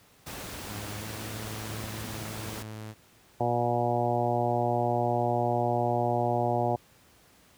pink noise, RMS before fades -39 dBFS, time 0.26-2.63 s, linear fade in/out 10 ms
sawtooth tone with pitch glide, 103.83 to 108.49 Hz, G#2 to A2, 0 to -24 cents, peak -34 dBFS, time 0.64-2.95 s, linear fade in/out 50 ms, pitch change +76 cents, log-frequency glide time 0.92-1.08 s
harmonic tone, 120 Hz, B2, 49 cents flat, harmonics 1 / 2 / 3 / 4 / 5 / 6 / 7 / 8, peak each -31 / -35 / -33 / -35 / -31 / -29 / -33 / -41 dBFS, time 3.4-6.76 s, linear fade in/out 5 ms
effects pink hiss -59 dBFS RMS until 7.57 s + high-pass 60 Hz 12 dB/octave

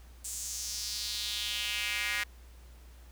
square tone with high-pass filter sweep, 111 Hz, A2, 16 cents sharp, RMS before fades -35 dBFS, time 0.24-2.24 s, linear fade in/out 10 ms, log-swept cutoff 7800 to 1900 Hz, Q 2.9, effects added 60 Hz sine -50 dBFS peak until 3.11 s + pink hiss -61 dBFS RMS until 3.11 s

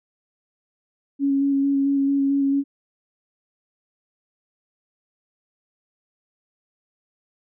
sine tone with vibrato, 277.2 Hz, C#4, in tune, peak -17 dBFS, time 1.19-2.64 s, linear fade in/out 50 ms, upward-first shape square, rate 4.5 Hz, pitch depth 12 cents each way, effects none

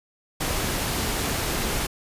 pink noise, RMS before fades -26 dBFS, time 0.4-1.87 s, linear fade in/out 10 ms, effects resampled to 32000 Hz

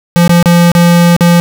square tone with dropouts, 172.5 Hz, F3, 21 cents flat, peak -4 dBFS, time 0.16-1.4 s, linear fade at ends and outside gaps 0 ms, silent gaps 0.278-0.294 / 0.427-0.458 / 0.717-0.751 / 1.165-1.208 s, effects none

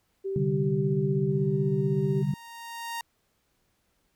sine tone, 388.4 Hz, G4, 16 cents flat, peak -28 dBFS, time 0.24-2.23 s, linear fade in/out 20 ms
sine chord, C suspended second, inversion none, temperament equal, 130.81 / 146.83 / 196 Hz, C3 / D3 / G3, 0 / 0 / 0 cents, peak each -31 / -26 / -30 dBFS, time 0.36-2.34 s, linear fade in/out 2 ms
sawtooth tone with exponential growth, 930 Hz, A#5, 4 cents flat, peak -27 dBFS, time 1.3-3.01 s, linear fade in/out 2 ms, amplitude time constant 370 ms
effects pink hiss -72 dBFS RMS until 4.15 s

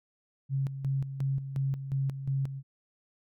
sine tone with tremolo, 136.1 Hz, C#3, 31 cents flat, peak -26 dBFS, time 0.49-2.63 s, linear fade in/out 50 ms, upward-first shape square, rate 2.8 Hz, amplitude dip 65%, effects none

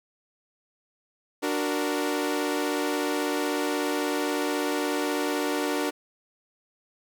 sawtooth chord, D augmented, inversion none, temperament equal, 293.7 / 370 / 466.2 Hz, D4 / F#4 / A#4, 0 / 0 / 0 cents, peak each -24 / -27 / -27 dBFS, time 1.42-5.91 s, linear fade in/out 20 ms, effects none

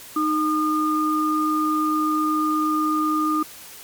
sine tone pair together, 308.9 / 1217.2 Hz, D#4 / D#6, -12 / -38 cents, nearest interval 2 octaves, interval 2374 cents, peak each -21 dBFS, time 0.16-3.43 s, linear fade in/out 5 ms, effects white hiss -41 dBFS RMS until 3.83 s + MP3 96 kbps

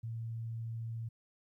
sine tone, 114.2 Hz, A#2, 35 cents flat, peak -37 dBFS, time 0.03-1.09 s, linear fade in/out 10 ms, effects 13-bit

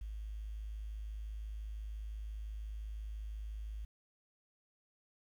sine tone with quantisation, 52.9 Hz, G#1, 33 cents sharp, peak -40 dBFS, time 0.01-3.85 s, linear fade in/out 5 ms, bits 11, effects none

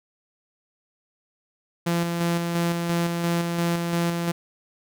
sawtooth tone with tremolo, 170.6 Hz, F3, 40 cents flat, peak -17 dBFS, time 1.86-4.32 s, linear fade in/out 10 ms, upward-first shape square, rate 2.9 Hz, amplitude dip 35%, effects none

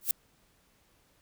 violet noise with exponential growth, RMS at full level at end -22 dBFS, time 0.01-0.11 s, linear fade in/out 2 ms, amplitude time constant 21 ms, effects pink hiss -67 dBFS RMS until 1.21 s

